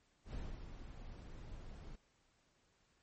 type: noise with ADSR envelope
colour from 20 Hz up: brown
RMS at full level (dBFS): -43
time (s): 0.24-1.96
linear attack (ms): 100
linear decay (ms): 250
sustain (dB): -7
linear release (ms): 8
effects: pink hiss -75 dBFS RMS until 3.02 s + MP3 32 kbps